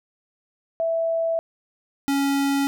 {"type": "tone pair in turn", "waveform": ["sine", "square"], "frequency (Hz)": [659.3, 278.2], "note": ["E5", "C#4"], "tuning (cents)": [0, 6], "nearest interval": "octave + minor third", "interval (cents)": 1494, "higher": "first", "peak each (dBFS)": -20, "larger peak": "neither", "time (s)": [[0.8, 1.39], [2.08, 2.67]], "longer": "neither", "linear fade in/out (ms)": 0, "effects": []}